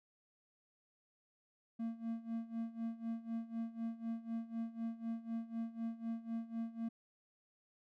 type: tone with tremolo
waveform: triangle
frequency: 228.4 Hz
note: A#3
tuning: 35 cents flat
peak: -34 dBFS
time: 1.79-6.89 s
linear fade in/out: 10 ms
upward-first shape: sine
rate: 4 Hz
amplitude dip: 85%
effects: none

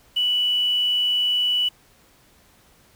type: tone with quantisation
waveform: sine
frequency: 2960 Hz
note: F#7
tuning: in tune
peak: -18 dBFS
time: 0.16-1.69 s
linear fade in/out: 10 ms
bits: 7
effects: pink hiss -56 dBFS RMS until 2.95 s

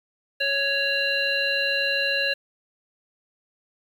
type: harmonic tone with a mistuned harmonic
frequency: 555 Hz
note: C#5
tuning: 2 cents sharp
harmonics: 1 / 3 / 5 / 7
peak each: -29 / -26 / -25 / -28 dBFS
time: 0.4-2.34 s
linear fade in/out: 10 ms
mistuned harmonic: 7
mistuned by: +65 cents
effects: 8-bit

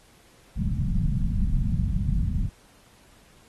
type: low-pass noise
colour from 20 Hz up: pink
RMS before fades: -24 dBFS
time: 0.55-2.5 s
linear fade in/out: 50 ms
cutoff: 210 Hz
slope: 48 dB/octave
effects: pink hiss -57 dBFS RMS until 3.48 s + AAC 32 kbps

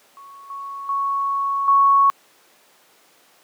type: tone with level steps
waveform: sine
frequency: 1108.7 Hz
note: C#6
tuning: in tune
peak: -39 / -29 / -19 / -11 dBFS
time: 0.17-2.1 s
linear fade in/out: 0 ms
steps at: 0.5 / 0.89 / 1.68 s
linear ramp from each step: 2 ms
effects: pink hiss -54 dBFS RMS until 3.43 s + high-pass 400 Hz 12 dB/octave

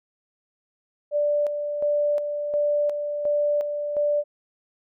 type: tone with tremolo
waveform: sine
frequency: 587.3 Hz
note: D5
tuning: in tune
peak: -19 dBFS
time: 1.11-4.24 s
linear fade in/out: 50 ms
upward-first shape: square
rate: 1.4 Hz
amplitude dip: 50%
effects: none

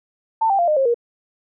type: tone with pitch steps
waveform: sine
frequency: 893 / 786.4 / 692.6 / 609.9 / 537.2 / 473.1 Hz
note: A5 / G5 / F5 / D#5 / C5 / A#4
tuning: +25 / +5 / -15 / -35 / +46 / +26 cents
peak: -14 dBFS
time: 0.41-0.944 s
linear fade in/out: 10 ms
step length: 89 ms
effects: none

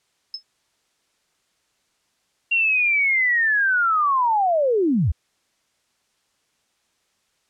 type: tone with exponential decay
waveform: sine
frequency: 5200 Hz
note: E8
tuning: 24 cents flat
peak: -23 dBFS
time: 0.34-0.43 s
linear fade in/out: 2 ms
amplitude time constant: 19 ms
type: linear sweep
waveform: sine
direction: down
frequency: 2774 to 58.1 Hz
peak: -16 dBFS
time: 2.51-5.12 s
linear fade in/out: 10 ms
effects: white hiss -68 dBFS RMS until 7.49 s + low-pass 8000 Hz 12 dB/octave

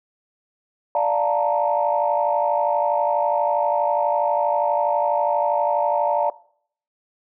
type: chord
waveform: sine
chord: Bb major seventh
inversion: first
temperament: equal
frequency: 587.3 / 698.5 / 880 / 932.3 Hz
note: D5 / F5 / A5 / Bb5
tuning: 0 / 0 / 0 / 0 cents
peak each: -21 / -23 / -23 / -23 dBFS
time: 0.95-6.3 s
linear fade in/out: 2 ms
effects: noise-tail reverb RT60 0.6 s tail -21 dB re dry + tanh soft clip ceiling -7 dBFS

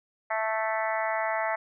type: harmonic tone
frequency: 220 Hz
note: A3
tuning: in tune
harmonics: 3 / 4 / 5 / 6 / 7 / 8 / 9 / 10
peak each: -30 / -31 / -37 / -36 / -40 / -37 / -34 / -42 dBFS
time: 0.3-1.56 s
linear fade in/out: 10 ms
effects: none

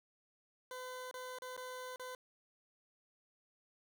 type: tone with dropouts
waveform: 20% pulse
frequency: 507 Hz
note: B4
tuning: 45 cents sharp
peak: -39 dBFS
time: 0.71-2.15 s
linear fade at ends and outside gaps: 1 ms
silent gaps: 1.112-1.141 / 1.386-1.42 / 1.566-1.576 / 1.96-1.996 s
effects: none

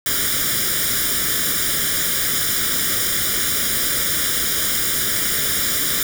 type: noise with comb filter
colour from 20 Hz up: white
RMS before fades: -20 dBFS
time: 0.06-6.03 s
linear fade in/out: 2 ms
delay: 0.57 ms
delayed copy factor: +0.85
effects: none

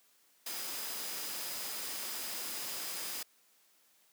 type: tone in noise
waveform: sine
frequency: 4978 Hz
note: D#8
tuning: in tune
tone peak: -48 dBFS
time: 0.46-3.23 s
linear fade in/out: 5 ms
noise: white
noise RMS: -40 dBFS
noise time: 0.46-3.23 s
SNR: -11 dB
effects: white hiss -68 dBFS RMS until 4.12 s + high-pass 200 Hz 12 dB/octave

